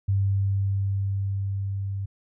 sine tone with level ramp, 98.3 Hz, G2, 5 cents sharp, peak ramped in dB -19 to -27 dBFS, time 0.08-2.06 s, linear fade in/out 10 ms, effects none

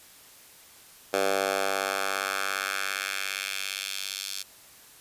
10% pulse tone with high-pass filter sweep, 97.4 Hz, G2, 11 cents flat, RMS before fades -30 dBFS, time 1.13-4.43 s, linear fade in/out 10 ms, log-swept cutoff 530 to 4300 Hz, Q 1.4, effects white hiss -52 dBFS RMS until 5 s + resampled to 32000 Hz

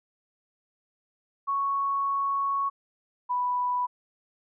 sine tone pair in turn, 1108.7 / 987.7 Hz, C#6 / B5, 0 / 0 cents, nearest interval major second, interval 200 cents, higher first, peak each -24 / -24 dBFS, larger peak neither, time 1.47-2.7 / 3.29-3.87 s, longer first, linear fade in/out 20 ms, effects none

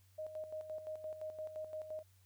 sine tone with tremolo, 622.3 Hz, D#5, in tune, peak -40 dBFS, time 0.18-2.03 s, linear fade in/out 10 ms, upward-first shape square, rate 5.8 Hz, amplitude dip 60%, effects added 94 Hz sine -65 dBFS peak until 2.25 s + white hiss -73 dBFS RMS until 2.25 s

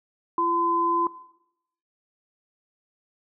sine tone pair together, 340.7 / 1020 Hz, F4 / C6, -43 / -44 cents, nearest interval octave + perfect fifth, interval 1899 cents, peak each -28 / -21 dBFS, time 0.38-1.07 s, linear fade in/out 2 ms, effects noise-tail reverb RT60 0.8 s tail -17 dB re dry

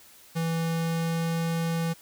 square tone with pitch glide, 164.81 to 165.76 Hz, E3 to E3, 0 to +10 cents, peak -26 dBFS, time 0.35-1.94 s, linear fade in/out 20 ms, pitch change +10 cents, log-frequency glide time 0.52-1.4 s, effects white hiss -53 dBFS RMS until 2.01 s

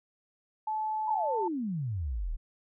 sine tone with pitch glide, 866 to 887.8 Hz, A5 to A5, -28 to +15 cents, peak -29 dBFS, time 0.67-1.48 s, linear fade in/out 5 ms, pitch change +43 cents, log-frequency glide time 1.23-1.33 s
sine exponential sweep, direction down, 1000 to 33.22 Hz, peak -30 dBFS, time 1.07-2.37 s, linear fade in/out 20 ms
effects none

